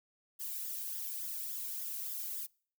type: noise with flanger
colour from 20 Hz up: violet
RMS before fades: -40 dBFS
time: 0.39-2.47 s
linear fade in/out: 20 ms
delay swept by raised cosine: 0.58 to 1.33 ms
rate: 3.5 Hz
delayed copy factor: +0.6
effects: noise-tail reverb RT60 0.5 s tail -26 dB re dry